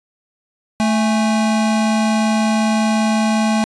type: tone pair together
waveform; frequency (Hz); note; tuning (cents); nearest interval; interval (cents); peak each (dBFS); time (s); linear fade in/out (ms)
square; 219.6 / 827; A3 / G#5; -3 / -8; octave + major seventh; 2295; -15 / -23; 0.8-3.64; 0
effects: resampled to 22050 Hz